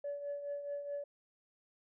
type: tone with tremolo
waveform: sine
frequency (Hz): 573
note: D5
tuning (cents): -43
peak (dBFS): -34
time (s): 0.04-1.04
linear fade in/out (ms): 5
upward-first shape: triangle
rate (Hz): 4.7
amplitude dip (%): 65
effects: tanh soft clip ceiling -33 dBFS